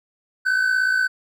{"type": "tone pair together", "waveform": "triangle", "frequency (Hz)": [1511.1, 1568], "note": ["F#6", "G6"], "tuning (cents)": [36, 0], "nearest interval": "minor second", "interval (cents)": 64, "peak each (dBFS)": [-16, -23], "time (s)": [0.45, 1.08], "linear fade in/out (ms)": 20, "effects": []}